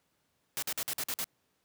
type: noise bursts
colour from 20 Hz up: white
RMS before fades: -34 dBFS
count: 7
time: 0.57-1.242 s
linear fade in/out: 0 ms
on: 54 ms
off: 49 ms
effects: pink hiss -75 dBFS RMS until 1.64 s + high-pass 100 Hz 12 dB/octave